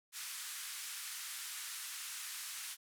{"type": "band-pass noise", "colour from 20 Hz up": "white", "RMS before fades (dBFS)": -45, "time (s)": [0.12, 2.77], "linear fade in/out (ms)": 50, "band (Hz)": [1200, 12000], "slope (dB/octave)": 24, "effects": []}